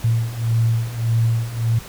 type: beating tone pair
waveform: sine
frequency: 113.7 / 115.4 Hz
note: A#2 / A#2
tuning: -43 / -17 cents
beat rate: 1.7 Hz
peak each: -21 / -18 dBFS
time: 0.04-1.79 s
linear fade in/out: 5 ms
effects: pink hiss -38 dBFS RMS until 1.88 s